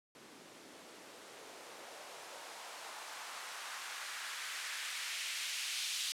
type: noise with band-pass filter sweep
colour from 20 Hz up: blue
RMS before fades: -44 dBFS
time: 0.15-6.12 s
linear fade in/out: 0 ms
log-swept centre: 240 to 3300 Hz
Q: 1.3
effects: low-pass 11000 Hz 12 dB/octave